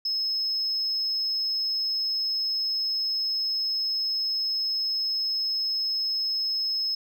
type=tone; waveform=sine; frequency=5180 Hz; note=E8; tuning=31 cents flat; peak=-23 dBFS; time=0.05-6.95 s; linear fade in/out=5 ms; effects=tanh soft clip ceiling -21 dBFS